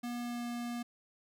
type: tone with pitch glide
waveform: square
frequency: 240.7 to 239 Hz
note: B3 to A#3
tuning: -44 to +43 cents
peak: -37 dBFS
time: 0.03-0.83 s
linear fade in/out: 10 ms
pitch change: -13 cents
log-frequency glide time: 0.2-0.45 s
effects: none